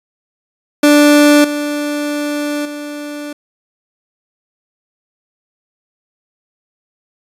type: tone with level steps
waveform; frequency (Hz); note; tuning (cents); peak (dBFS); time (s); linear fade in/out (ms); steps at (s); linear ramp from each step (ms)
30% pulse; 293.7; D4; 0; -3 / -14 / -21; 0.83-3.33; 5; 1.44 / 2.65; 5
effects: resampled to 32000 Hz